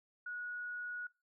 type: tone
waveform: sine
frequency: 1458 Hz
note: F#6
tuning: 26 cents flat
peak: -40 dBFS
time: 0.26-1.07 s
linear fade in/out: 5 ms
effects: noise-tail reverb RT60 0.3 s tail -23 dB re dry